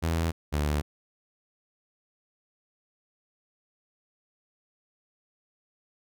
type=tone pair in turn; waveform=sawtooth; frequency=82.41 / 73.99 Hz; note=E2 / D2; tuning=0 / +13 cents; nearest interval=major second; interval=187 cents; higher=first; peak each=-21 dBFS; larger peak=neither; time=0.02-0.32 / 0.52-0.82 s; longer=neither; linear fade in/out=20 ms; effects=none